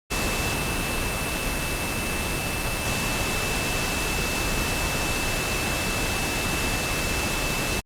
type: tone in noise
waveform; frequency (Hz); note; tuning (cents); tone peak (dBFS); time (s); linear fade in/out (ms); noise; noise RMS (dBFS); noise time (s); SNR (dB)
sine; 2641; E7; +3; -31; 0.1-7.81; 20; pink; -26; 0.1-7.81; -8
effects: low-pass 12000 Hz 12 dB/octave + Opus 48 kbps